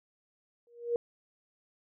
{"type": "tone with exponential growth", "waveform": "sine", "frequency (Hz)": 473.7, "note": "A#4", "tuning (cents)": 28, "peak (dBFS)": -23, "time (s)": [0.67, 0.96], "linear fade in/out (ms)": 1, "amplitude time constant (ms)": 61, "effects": []}